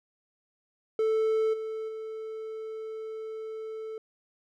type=tone with level steps; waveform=triangle; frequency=440 Hz; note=A4; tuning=in tune; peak=-21 / -30 / -33 dBFS; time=0.99-3.98 s; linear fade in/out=2 ms; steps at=1.53 / 1.88 s; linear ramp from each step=10 ms; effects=none